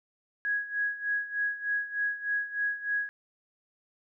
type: tone with tremolo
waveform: sine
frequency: 1661.2 Hz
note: G#6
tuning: in tune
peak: -25 dBFS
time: 0.45-3.09 s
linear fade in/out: 0 ms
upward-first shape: sine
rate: 3.3 Hz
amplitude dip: 80%
effects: none